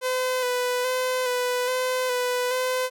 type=tone with vibrato; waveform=sawtooth; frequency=503 Hz; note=B4; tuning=32 cents sharp; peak=-19 dBFS; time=0.01-2.9 s; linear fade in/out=50 ms; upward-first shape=square; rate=1.2 Hz; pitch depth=24 cents each way; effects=none